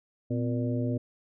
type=harmonic tone with a mistuned harmonic; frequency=118.5 Hz; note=A#2; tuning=29 cents sharp; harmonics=1 / 2 / 3 / 4 / 5; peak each=-29 / -30 / -38 / -38 / -38 dBFS; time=0.3-0.98 s; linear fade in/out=10 ms; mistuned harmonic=2; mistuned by=+110 cents; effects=none